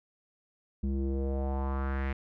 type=tone with low-pass filter sweep; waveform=square; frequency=67.5 Hz; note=C#2; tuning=45 cents flat; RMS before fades=-31 dBFS; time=0.83-2.13 s; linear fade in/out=5 ms; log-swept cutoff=240 to 2200 Hz; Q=2.9; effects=none